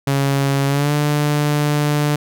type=tone with pitch glide; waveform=sawtooth; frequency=138.59 to 147.68 Hz; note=C#3 to D3; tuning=0 to +10 cents; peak=-11 dBFS; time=0.07-2.16 s; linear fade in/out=5 ms; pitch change=+110 cents; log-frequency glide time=0.67-0.93 s; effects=none